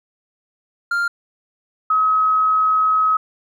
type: tone pair in turn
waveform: triangle / sine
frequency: 1396.9 / 1275.6 Hz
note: F6 / D#6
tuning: 0 / +43 cents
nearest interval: major second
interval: 157 cents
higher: first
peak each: -15 / -13 dBFS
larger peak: second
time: 0.91-1.08 / 1.9-3.17 s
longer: second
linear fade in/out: 5 ms
effects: none